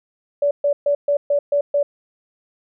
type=tone bursts; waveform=sine; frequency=575 Hz; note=D5; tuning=37 cents flat; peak=-14 dBFS; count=7; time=0.42-1.83 s; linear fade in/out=5 ms; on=90 ms; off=130 ms; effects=none